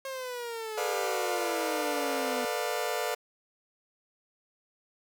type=exponential sweep; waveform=sawtooth; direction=down; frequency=541 to 246.9 Hz; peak=-31 dBFS; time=0.05-2.45 s; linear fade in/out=2 ms
type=chord; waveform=sawtooth; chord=B half-diminished seventh; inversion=third; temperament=just; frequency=444.5 / 493.9 / 592.7 / 711.2 Hz; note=A4 / B4 / D5 / F5; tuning=+18 / 0 / +16 / +31 cents; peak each=-31 dBFS; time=0.77-3.15 s; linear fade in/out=10 ms
effects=9-bit